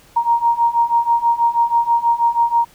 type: beating tone pair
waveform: sine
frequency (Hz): 932.3 / 938.5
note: A#5 / A#5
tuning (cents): 0 / +11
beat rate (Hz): 6.2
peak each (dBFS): -17 / -15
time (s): 0.16-2.65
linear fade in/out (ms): 10
effects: pink hiss -49 dBFS RMS until 2.74 s